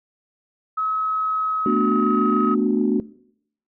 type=tone with pitch glide; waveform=sine; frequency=1283 to 1269.7 Hz; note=E6 to D#6; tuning=-47 to +35 cents; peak=-20 dBFS; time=0.77-2.55 s; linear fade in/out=10 ms; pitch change=-18 cents; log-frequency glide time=0.95-2.4 s
type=chord; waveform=sine; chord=B minor seventh; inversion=third; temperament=equal; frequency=220 / 246.9 / 293.7 / 370 Hz; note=A3 / B3 / D4 / F#4; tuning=0 / 0 / 0 / 0 cents; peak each=-22 dBFS; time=1.66-3 s; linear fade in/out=2 ms
effects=noise-tail reverb RT60 0.7 s tail -20 dB re dry + tanh soft clip ceiling -7 dBFS